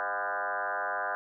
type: tone with frequency modulation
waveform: sine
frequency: 1108.7 Hz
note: C#6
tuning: in tune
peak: -29 dBFS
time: 0-1.15 s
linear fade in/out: 0 ms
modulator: 97.7 Hz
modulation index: 5.4
effects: none